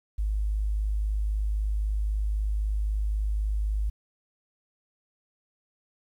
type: tone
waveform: sine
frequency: 51.91 Hz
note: G#1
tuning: in tune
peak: -24 dBFS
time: 0.18-3.9 s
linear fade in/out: 10 ms
effects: 10-bit